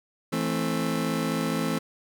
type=chord; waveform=30% pulse; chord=A minor; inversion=second; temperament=just; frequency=165 / 220 / 264 Hz; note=E3 / A3 / C4; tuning=+2 / 0 / +16 cents; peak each=-27 dBFS; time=0.32-1.79 s; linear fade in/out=10 ms; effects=none